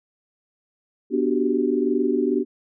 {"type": "chord", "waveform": "sine", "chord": "G major seventh", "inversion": "first", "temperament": "equal", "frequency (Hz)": [246.9, 293.7, 370, 392], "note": ["B3", "D4", "F#4", "G4"], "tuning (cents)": [0, 0, 0, 0], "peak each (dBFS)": -24, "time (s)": [1.1, 2.45], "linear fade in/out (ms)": 50, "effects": []}